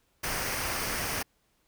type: noise with comb filter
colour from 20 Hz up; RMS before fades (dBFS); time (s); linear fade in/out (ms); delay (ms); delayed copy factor
pink; -32; 0.23-1.23; 10; 0.27; -0.5
effects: pink hiss -71 dBFS RMS until 1.67 s